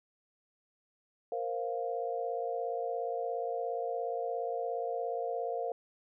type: chord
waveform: sine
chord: Bb suspended second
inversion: none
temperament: equal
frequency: 466.2 / 523.3 / 698.5 Hz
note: Bb4 / C5 / F5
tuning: 0 / 0 / 0 cents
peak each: -36 / -38 / -36 dBFS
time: 1.32-5.72 s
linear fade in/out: 2 ms
effects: none